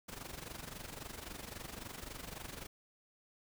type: noise with amplitude modulation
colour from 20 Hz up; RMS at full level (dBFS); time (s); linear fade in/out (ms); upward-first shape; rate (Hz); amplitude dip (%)
pink; -44; 0.08-2.67; 10; sine; 23.7; 75
effects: none